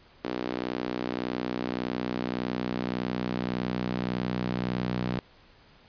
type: tone with high-pass filter sweep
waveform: sawtooth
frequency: 61.74 Hz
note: B1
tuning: in tune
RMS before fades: -31 dBFS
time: 0.24-5.19 s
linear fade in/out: 0 ms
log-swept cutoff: 310 to 160 Hz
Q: 1.8
effects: pink hiss -57 dBFS RMS until 5.88 s + resampled to 11025 Hz